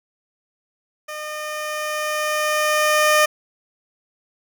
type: tone with level ramp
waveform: 15% pulse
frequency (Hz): 608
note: D#5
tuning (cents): -40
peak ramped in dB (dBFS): -23 to -6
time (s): 1.08-3.26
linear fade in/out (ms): 10
effects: none